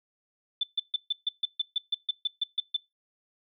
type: tone bursts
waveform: sine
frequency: 3520 Hz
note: A7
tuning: in tune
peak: -23 dBFS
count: 14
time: 0.61-2.766 s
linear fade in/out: 5 ms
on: 24 ms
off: 140 ms
effects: noise-tail reverb RT60 0.2 s tail -19 dB re dry